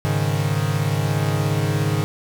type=chord; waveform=45% pulse; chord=Ab suspended fourth; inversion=none; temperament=equal; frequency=103.83 / 138.59 / 155.56 Hz; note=Ab2 / Db3 / Eb3; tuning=0 / 0 / 0 cents; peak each=-23 dBFS; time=0.05-2.04 s; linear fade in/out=0 ms; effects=none